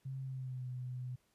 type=tone with pitch glide; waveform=sine; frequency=133.4 to 125.91 Hz; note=C3 to B2; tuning=+34 to +34 cents; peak=-39 dBFS; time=0.05-1.16 s; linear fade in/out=10 ms; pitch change=-100 cents; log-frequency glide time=0.21-0.68 s; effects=pink hiss -75 dBFS RMS until 1.34 s + resampled to 32000 Hz